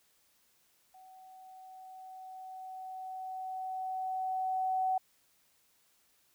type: tone with level ramp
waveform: sine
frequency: 752 Hz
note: F#5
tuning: 28 cents sharp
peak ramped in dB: -53 to -27 dBFS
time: 0.94-4.98 s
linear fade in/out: 5 ms
effects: white hiss -70 dBFS RMS until 6.34 s